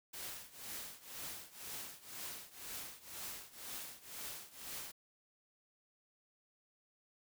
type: noise with tremolo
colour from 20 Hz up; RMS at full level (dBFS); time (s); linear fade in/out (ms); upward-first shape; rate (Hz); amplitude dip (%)
white; -44; 0.13-4.92; 10; triangle; 2; 90
effects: none